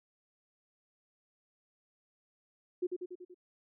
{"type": "tone with echo", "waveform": "sine", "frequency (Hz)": 360, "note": "F#4", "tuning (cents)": -47, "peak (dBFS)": -29, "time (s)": [2.82, 2.87], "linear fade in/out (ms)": 10, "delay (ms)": 95, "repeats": 5, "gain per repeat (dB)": -4, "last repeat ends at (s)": 3.345, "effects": []}